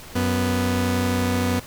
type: tone pair together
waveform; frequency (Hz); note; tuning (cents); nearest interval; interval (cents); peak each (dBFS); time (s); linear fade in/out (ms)
sawtooth; 92.5 / 246.7; F#2 / B3; 0 / -2; octave + perfect fourth; 1698; -19 / -18; 0.15-1.6; 10
effects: pink hiss -41 dBFS RMS until 1.66 s